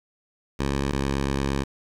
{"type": "tone pair in turn", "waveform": "10% pulse", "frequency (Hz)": [69.1, 68.58], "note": ["C#2", "C#2"], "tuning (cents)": [-5, -18], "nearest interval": "unison", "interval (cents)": 13, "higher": "first", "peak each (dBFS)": -15, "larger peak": "neither", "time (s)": [[0.59, 0.92], [0.92, 1.64]], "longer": "second", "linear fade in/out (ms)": 10, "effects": ["low-pass 8000 Hz 12 dB/octave", "8-bit"]}